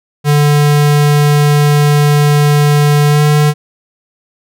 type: tone with pitch glide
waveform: square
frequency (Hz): 146.83 to 148.88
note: D3 to D3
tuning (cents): 0 to +24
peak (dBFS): -7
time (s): 0.24-3.54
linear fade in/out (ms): 50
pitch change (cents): +24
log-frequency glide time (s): 3.08-3.21
effects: none